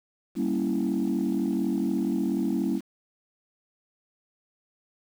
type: chord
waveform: sine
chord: G diminished seventh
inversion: none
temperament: equal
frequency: 196 / 233.1 / 277.2 / 329.6 Hz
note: G3 / Bb3 / Db4 / Fb4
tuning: 0 / 0 / 0 / 0 cents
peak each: -28 dBFS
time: 0.35-2.81 s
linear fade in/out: 50 ms
effects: tanh soft clip ceiling -18 dBFS + 8-bit